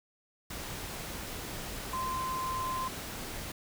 sine tone in noise, 1038 Hz, C6, 14 cents flat, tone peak -32 dBFS, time 1.93-2.88 s, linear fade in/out 5 ms, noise pink, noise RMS -40 dBFS, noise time 0.5-3.52 s, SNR +5 dB, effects none

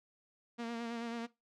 sawtooth tone with vibrato, 233.1 Hz, A#3, in tune, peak -34 dBFS, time 0.58-1.27 s, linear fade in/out 20 ms, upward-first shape sine, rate 9.2 Hz, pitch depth 31 cents each way, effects noise-tail reverb RT60 0.2 s tail -18 dB re dry + low-pass 5000 Hz 12 dB/octave

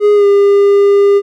triangle tone with pitch glide, 414.7 to 402.2 Hz, G#4 to G4, -3 to +44 cents, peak -3 dBFS, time 0-1.22 s, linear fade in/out 50 ms, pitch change -53 cents, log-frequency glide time 0.14-0.26 s, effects none

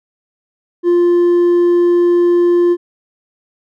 sine tone with hard clipping, 349.2 Hz, F4, in tune, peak -9 dBFS, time 0.83-2.77 s, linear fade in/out 50 ms, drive 2 dB, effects none

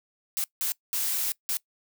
blue noise bursts at uneven times, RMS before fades -28 dBFS, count 4, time 0.37-0.44 / 0.61-0.72 / 0.93-1.32 / 1.49-1.57 s, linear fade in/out 0 ms, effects noise-tail reverb RT60 0.1 s tail -22 dB re dry

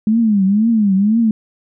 sine tone with vibrato, 210 Hz, G#3, 19 cents sharp, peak -10 dBFS, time 0.07-1.31 s, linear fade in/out 2 ms, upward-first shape triangle, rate 2 Hz, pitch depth 200 cents each way, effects none

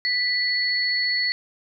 sine tone pair together, 1975.5 / 4405 Hz, B6 / C#8, 0 / -12 cents, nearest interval octave + major second, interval 1388 cents, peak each -23 dBFS, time 0.05-1.32 s, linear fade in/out 0 ms, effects none

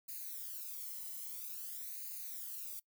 violet noise with flanger, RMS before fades -45 dBFS, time 0.08-2.8 s, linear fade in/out 10 ms, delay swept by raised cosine 0.44 to 0.99 ms, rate 0.5 Hz, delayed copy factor +0.95, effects noise-tail reverb RT60 0.1 s tail -23 dB re dry

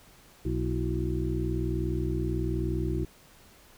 harmonic tone with a mistuned harmonic, 61.2 Hz, B1, 15 cents flat, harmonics 1 / 2 / 3 / 4 / 5 / 6, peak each -31 / -32 / -37 / -41 / -33 / -35 dBFS, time 0.45-3.05 s, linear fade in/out 5 ms, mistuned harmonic 5, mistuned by +110 cents, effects pink hiss -56 dBFS RMS until 3.77 s

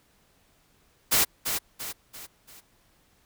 white noise with echo, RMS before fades -21 dBFS, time 1.11-1.25 s, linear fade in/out 20 ms, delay 340 ms, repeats 4, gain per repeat -7 dB, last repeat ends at 2.61 s, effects pink hiss -64 dBFS RMS until 3.25 s

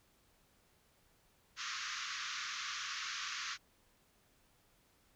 pink band-pass noise, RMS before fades -42 dBFS, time 1.56-3.58 s, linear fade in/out 50 ms, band 1100 to 6700 Hz, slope 96 dB/octave, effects pink hiss -71 dBFS RMS until 5.15 s

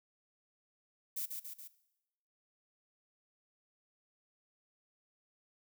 violet noise with echo, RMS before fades -38 dBFS, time 1.16-1.26 s, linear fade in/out 10 ms, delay 140 ms, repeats 3, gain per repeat -4 dB, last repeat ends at 1.68 s, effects noise-tail reverb RT60 0.9 s tail -17 dB re dry

